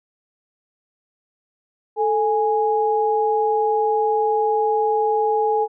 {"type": "tone pair together", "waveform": "sine", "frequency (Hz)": [439.3, 829.3], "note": ["A4", "G#5"], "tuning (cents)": [-3, -3], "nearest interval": "major seventh", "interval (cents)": 1100, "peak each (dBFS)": -19, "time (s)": [1.96, 5.68], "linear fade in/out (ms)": 50, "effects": []}